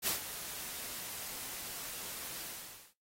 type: noise with ADSR envelope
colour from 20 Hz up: white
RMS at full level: -31 dBFS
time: 0.02-2.94 s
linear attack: 53 ms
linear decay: 120 ms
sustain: -12 dB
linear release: 520 ms
effects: noise-tail reverb RT60 0.3 s tail -25 dB re dry + AAC 48 kbps